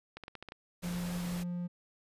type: clicks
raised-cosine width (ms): 0.3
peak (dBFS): -28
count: 7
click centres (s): 0.17 / 0.237 / 0.281 / 0.353 / 0.426 / 0.487 / 0.521
type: noise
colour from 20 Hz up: pink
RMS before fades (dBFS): -44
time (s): 0.82-1.44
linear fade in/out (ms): 20
type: tone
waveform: triangle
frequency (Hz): 176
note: F3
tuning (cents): +14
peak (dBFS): -32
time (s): 0.83-1.68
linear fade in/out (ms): 20
effects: resampled to 32000 Hz